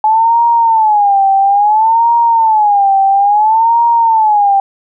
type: tone with vibrato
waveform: sine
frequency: 855 Hz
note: A5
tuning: 50 cents flat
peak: -6 dBFS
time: 0.04-4.6 s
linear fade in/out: 2 ms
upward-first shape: sine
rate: 0.59 Hz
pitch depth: 160 cents each way
effects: none